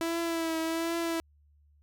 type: tone with vibrato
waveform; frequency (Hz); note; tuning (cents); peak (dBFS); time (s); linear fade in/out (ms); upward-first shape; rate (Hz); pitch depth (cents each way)
sawtooth; 329.6; E4; 0; -25; 0.01-1.2; 0; triangle; 1.3; 40
effects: added 73 Hz sine -60 dBFS peak until 1.82 s